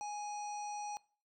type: harmonic tone with a mistuned harmonic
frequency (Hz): 830.6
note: G#5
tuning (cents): 0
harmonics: 1 / 3 / 5 / 7 / 9 / 10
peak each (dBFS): -39 / -54 / -57 / -50 / -64 / -63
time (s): 0.01-0.97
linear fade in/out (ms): 0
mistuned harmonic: 5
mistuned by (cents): +41
effects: noise-tail reverb RT60 0.4 s tail -21 dB re dry